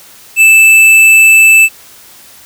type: tone with tanh clipping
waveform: sine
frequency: 2637 Hz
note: E7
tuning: in tune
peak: -3 dBFS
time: 0.36-1.69 s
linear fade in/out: 50 ms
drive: 13 dB
effects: white hiss -37 dBFS RMS until 2.45 s